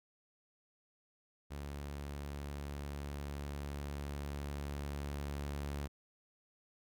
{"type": "tone with level ramp", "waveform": "sawtooth", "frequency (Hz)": 71.5, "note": "D2", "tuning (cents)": -46, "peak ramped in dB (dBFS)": [-38, -34], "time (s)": [1.5, 5.88], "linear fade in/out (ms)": 20, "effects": []}